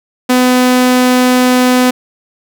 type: tone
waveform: sawtooth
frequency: 251.5 Hz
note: B3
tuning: 32 cents sharp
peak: -3 dBFS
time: 0.29-1.91 s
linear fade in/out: 10 ms
effects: none